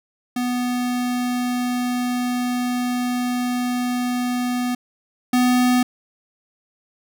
square tone pair in turn, 246.9 / 248.9 Hz, B3 / B3, 0 / +14 cents, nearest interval unison, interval 14 cents, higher second, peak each -21 / -15 dBFS, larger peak second, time 0.36-4.75 / 5.33-5.83 s, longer first, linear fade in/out 5 ms, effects none

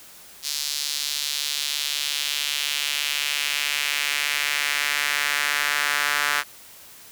sawtooth tone with high-pass filter sweep, 145.6 Hz, D3, 15 cents flat, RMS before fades -25 dBFS, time 0.42-6.44 s, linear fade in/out 50 ms, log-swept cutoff 4600 to 1500 Hz, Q 1.8, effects white hiss -46 dBFS RMS until 7.11 s

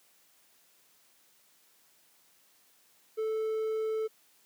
triangle tone, 438.7 Hz, A4, 5 cents flat, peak -27 dBFS, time 3.17-4.08 s, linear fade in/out 20 ms, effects white hiss -65 dBFS RMS until 4.45 s + high-pass 150 Hz 12 dB/octave

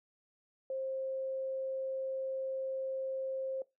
sine tone, 530 Hz, C5, 22 cents sharp, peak -34 dBFS, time 0.7-3.62 s, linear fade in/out 2 ms, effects noise-tail reverb RT60 0.2 s tail -20 dB re dry

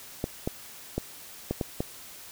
clicks, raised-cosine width 2 ms, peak -14 dBFS, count 6, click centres 0.241 / 0.475 / 0.98 / 1.51 / 1.612 / 1.805 s, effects white hiss -46 dBFS RMS until 2.31 s

